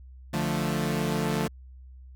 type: chord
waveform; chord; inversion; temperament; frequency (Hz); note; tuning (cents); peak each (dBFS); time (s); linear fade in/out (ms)
sawtooth; D minor; none; equal; 146.83 / 174.61 / 220; D3 / F3 / A3; 0 / 0 / 0; -26; 0.33-1.48; 10
effects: added 64 Hz sine -44 dBFS peak until 2.15 s